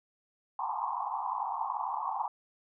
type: band-pass noise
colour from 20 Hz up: white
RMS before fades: -34 dBFS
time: 0.59-2.28 s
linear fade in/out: 2 ms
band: 760 to 1100 Hz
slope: 96 dB/octave
effects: none